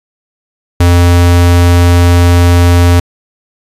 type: tone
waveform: square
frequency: 87.31 Hz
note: F2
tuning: in tune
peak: -4 dBFS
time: 0.8-3 s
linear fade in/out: 5 ms
effects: resampled to 32000 Hz + 7-bit